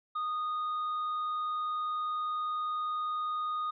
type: tone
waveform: triangle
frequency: 1235 Hz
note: D#6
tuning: 13 cents flat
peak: -29 dBFS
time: 0.15-3.71 s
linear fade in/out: 10 ms
effects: resampled to 11025 Hz